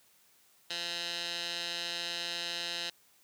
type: tone with band-pass filter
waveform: 15% pulse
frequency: 172.1 Hz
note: F3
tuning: 25 cents flat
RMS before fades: -37 dBFS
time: 0.7-2.9 s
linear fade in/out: 5 ms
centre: 3800 Hz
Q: 2.6
effects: white hiss -65 dBFS RMS until 3.23 s + high-pass 80 Hz 12 dB/octave